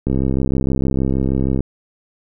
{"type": "click train", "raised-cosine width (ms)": 3, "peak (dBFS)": -6, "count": 103, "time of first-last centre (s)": [0.07, 1.606], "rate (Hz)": 66.4, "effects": []}